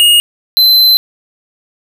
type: tone pair in turn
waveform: square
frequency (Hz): 2862 / 4064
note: F7 / B7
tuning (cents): +42 / +49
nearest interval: tritone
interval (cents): 607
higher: second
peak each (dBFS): -5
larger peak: neither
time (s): 0-0.2 / 0.57-0.97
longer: second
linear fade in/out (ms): 0
effects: none